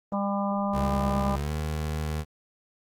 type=harmonic tone; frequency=200 Hz; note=G3; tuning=35 cents sharp; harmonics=1 / 3 / 4 / 5 / 6; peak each=-27 / -32 / -33 / -34 / -35 dBFS; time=0.12-1.36 s; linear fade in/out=2 ms
type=tone with pitch glide; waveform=25% pulse; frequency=69.7 to 76.89 Hz; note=C#2 to D#2; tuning=+10 to -20 cents; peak=-24 dBFS; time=0.72-2.25 s; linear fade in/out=50 ms; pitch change=+170 cents; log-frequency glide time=1.37-1.52 s
effects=Opus 24 kbps

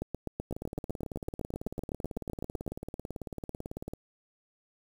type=two click trains; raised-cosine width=2 ms; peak=-20 / -24 dBFS; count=22 / 63; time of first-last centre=0.02-2.678 / 0.51-3.935 s; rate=7.9 / 18.1 Hz; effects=8-bit

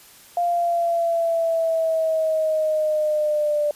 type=exponential sweep; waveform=sine; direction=down; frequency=699 to 590 Hz; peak=-18 dBFS; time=0.37-3.71 s; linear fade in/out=2 ms; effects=white hiss -48 dBFS RMS until 3.75 s + resampled to 32000 Hz

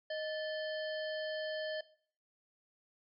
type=harmonic tone with a mistuned harmonic; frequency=622.3 Hz; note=D#5; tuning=in tune; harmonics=1 / 3 / 5 / 7 / 8; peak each=-37 / -44 / -48 / -50 / -55 dBFS; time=0.1-1.81 s; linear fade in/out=5 ms; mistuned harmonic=3; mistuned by=-110 cents; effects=noise-tail reverb RT60 0.5 s tail -18 dB re dry

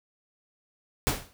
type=noise with exponential decay; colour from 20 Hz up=pink; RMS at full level=-22 dBFS; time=1.07-1.33 s; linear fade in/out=0 ms; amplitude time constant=55 ms; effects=none

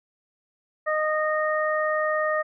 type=harmonic tone; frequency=617 Hz; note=D#5; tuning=15 cents flat; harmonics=1 / 2 / 3; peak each=-24 / -27 / -28 dBFS; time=0.86-2.43 s; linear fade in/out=20 ms; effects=none

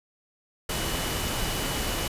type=tone in noise; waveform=sine; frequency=2960 Hz; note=F#7; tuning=in tune; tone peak=-38 dBFS; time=0.69-2.08 s; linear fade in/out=5 ms; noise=pink; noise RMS=-29 dBFS; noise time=0.69-2.08 s; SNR=-12 dB; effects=resampled to 32000 Hz

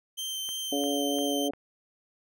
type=tone with vibrato; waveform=sawtooth; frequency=3123 Hz; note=G7; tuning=7 cents flat; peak=-29 dBFS; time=0.17-1.49 s; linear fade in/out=20 ms; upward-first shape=sine; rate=3.1 Hz; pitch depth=10 cents each way
type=click train; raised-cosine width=0.5 ms; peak=-32 dBFS; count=4; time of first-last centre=0.49-1.535 s; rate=2.87 Hz
type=harmonic tone; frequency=142 Hz; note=C#3; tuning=42 cents sharp; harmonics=2 / 3 / 4 / 5; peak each=-29 / -33 / -33 / -36 dBFS; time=0.72-1.51 s; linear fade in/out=5 ms
effects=none

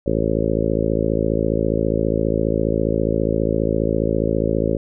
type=harmonic tone; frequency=54.8 Hz; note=A1; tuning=6 cents flat; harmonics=1 / 2 / 3 / 4 / 5 / 6 / 7 / 8 / 9 / 10; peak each=-26 / -26 / -26 / -26 / -26 / -26 / -26 / -26 / -26 / -26 dBFS; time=0.06-4.77 s; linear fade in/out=5 ms; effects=none

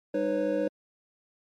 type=tone cluster; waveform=triangle; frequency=199.9 / 308.3 / 495.5 / 550 Hz; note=G3 / D#4 / B4 / C#5; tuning=+34 / -16 / +6 / -14 cents; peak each=-34 / -28 / -28 / -27 dBFS; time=0.14-0.68 s; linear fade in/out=5 ms; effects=MP3 64 kbps

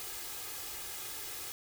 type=noise with comb filter; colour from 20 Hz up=white; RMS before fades=-42 dBFS; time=0-1.52 s; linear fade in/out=0 ms; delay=2.4 ms; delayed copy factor=+0.65; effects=none

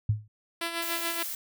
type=tone with exponential decay; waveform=sine; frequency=106.6 Hz; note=G#2; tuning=46 cents sharp; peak=-18 dBFS; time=0.09-0.28 s; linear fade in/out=5 ms; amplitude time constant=40 ms
type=tone with tremolo; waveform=5% pulse; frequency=336.1 Hz; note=E4; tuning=34 cents sharp; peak=-17 dBFS; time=0.61-1.23 s; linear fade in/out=5 ms; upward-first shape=sine; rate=7 Hz; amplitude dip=55%
type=noise; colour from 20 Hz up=blue; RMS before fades=-35 dBFS; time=0.82-1.35 s; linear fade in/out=2 ms
effects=none

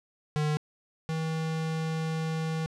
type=tone pair in turn; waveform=square; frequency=151.2 / 160.19 Hz; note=D#3 / E3; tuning=-49 / -49 cents; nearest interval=minor second; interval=100 cents; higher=second; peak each=-26 / -29 dBFS; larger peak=first; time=0.36-0.57 / 1.09-2.66 s; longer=second; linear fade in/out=0 ms; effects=low-pass 7000 Hz 12 dB/octave + 10-bit

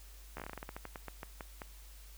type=slowing click train; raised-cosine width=0.5 ms; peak=-27 dBFS; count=18; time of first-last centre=0.37-1.618 s; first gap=13 ms; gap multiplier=1.19; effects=added 50 Hz sine -51 dBFS peak until 2.17 s + white hiss -59 dBFS RMS until 2.17 s

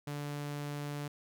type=tone; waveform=sawtooth; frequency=145.5 Hz; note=D3; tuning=16 cents flat; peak=-33 dBFS; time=0.07-1.08 s; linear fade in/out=5 ms; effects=none

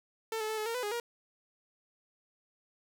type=tone with pitch steps; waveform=sawtooth; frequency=446.3 / 432 / 437.8 / 428.6 / 460.3 / 499.1 / 414.1 / 472.9 Hz; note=A4 / A4 / A4 / A4 / A#4 / B4 / G#4 / A#4; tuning=+25 / -32 / -9 / -45 / -22 / +18 / -5 / +25 cents; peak=-29 dBFS; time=0.32-1 s; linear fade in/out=2 ms; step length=85 ms; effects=none

